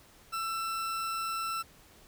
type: tone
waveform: 40% pulse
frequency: 1336 Hz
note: E6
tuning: 23 cents sharp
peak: -31 dBFS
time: 0.32-1.63 s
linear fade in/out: 20 ms
effects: pink hiss -58 dBFS RMS until 2.07 s